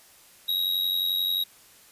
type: tone with amplitude modulation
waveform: square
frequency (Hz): 3817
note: A#7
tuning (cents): +40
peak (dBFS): -21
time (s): 0.48-1.44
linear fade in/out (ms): 10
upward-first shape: sine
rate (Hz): 91.3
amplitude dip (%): 70
effects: white hiss -54 dBFS RMS until 1.91 s + resampled to 32000 Hz